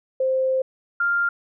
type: tone pair in turn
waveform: sine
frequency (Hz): 523.3 / 1397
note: C5 / F6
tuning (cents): 0 / 0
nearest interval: octave + perfect fourth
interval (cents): 1700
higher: second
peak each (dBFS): -18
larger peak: neither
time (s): 0.2-0.62 / 1-1.29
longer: first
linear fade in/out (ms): 5
effects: none